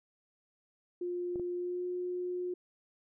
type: tone with pitch glide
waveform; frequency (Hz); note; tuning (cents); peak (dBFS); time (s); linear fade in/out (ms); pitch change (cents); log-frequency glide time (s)
sine; 354 to 359.1; F4 to F4; +23 to +48; -33; 1.01-2.54; 5; +25; 1.55-1.85
type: clicks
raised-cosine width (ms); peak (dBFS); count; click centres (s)
2; -31; 2; 1.358 / 1.397
effects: none